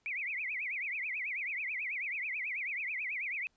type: tone with vibrato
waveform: sine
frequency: 2256 Hz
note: C#7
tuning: 30 cents sharp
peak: -34 dBFS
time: 0.06-3.47 s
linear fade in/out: 0 ms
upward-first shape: triangle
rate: 9.2 Hz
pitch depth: 270 cents each way
effects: pink hiss -75 dBFS RMS until 3.56 s + resampled to 16000 Hz